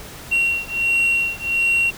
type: beating tone pair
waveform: sine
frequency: 2741 / 2742.4 Hz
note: F7 / F7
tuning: -33 / -32 cents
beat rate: 1.4 Hz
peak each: -18 dBFS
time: 0.31-1.91 s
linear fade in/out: 20 ms
effects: tanh soft clip ceiling -13 dBFS + pink hiss -37 dBFS RMS until 1.97 s